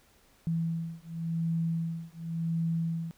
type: beating tone pair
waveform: sine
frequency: 164.81 / 165.72 Hz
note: E3 / E3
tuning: 0 / +9 cents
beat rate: 0.91 Hz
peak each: -32 / -32 dBFS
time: 0.47-3.11 s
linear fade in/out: 0 ms
effects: pink hiss -63 dBFS RMS until 3.17 s

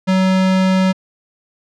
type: tone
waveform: square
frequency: 188 Hz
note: F#3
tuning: 28 cents sharp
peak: -12 dBFS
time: 0.07-0.93 s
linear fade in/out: 20 ms
effects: low-pass 5000 Hz 12 dB/octave

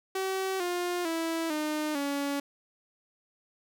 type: tone with pitch steps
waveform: sawtooth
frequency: 381.5 / 353.9 / 328.3 / 304.6 / 282.5 Hz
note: G4 / F4 / E4 / D#4 / C#4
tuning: -47 / +23 / -7 / -37 / +33 cents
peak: -25 dBFS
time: 0.15-2.4 s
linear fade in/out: 5 ms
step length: 450 ms
effects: none

